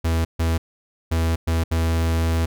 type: tone bursts at uneven times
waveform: 45% pulse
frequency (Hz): 82.1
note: E2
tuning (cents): -6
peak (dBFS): -18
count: 5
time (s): 0.04-0.25 / 0.39-0.58 / 1.11-1.36 / 1.47-1.64 / 1.71-2.46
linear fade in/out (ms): 10
effects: none